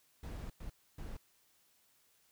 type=noise bursts at uneven times; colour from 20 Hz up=brown; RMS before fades=-44 dBFS; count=3; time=0.23-0.5 / 0.6-0.7 / 0.98-1.17 s; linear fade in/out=5 ms; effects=white hiss -71 dBFS RMS until 2.31 s